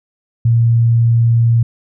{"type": "tone", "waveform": "sine", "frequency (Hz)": 116.4, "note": "A#2", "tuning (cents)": -2, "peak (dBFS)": -8, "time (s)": [0.45, 1.63], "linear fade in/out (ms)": 5, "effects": []}